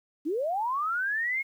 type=linear sweep; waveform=sine; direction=up; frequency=277.2 to 2188 Hz; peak=-26 dBFS; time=0.25-1.43 s; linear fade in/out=20 ms; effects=10-bit